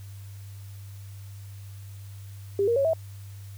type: tone with pitch steps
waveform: sine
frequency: 398.9 / 468.9 / 551.2 / 648 Hz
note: G4 / A#4 / C#5 / E5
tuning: +30 / +10 / -10 / -30 cents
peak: -20 dBFS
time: 2.59-2.934 s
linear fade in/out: 2 ms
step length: 86 ms
effects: added 99 Hz sine -39 dBFS peak until 3.57 s + white hiss -55 dBFS RMS until 3.57 s